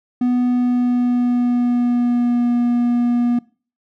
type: tone with pitch glide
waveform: triangle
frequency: 246.9 to 240.7 Hz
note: B3 to B3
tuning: 0 to -44 cents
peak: -12 dBFS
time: 0.21-3.39 s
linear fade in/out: 5 ms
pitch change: -44 cents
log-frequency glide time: 0.48-2.5 s
effects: noise-tail reverb RT60 0.4 s tail -23 dB re dry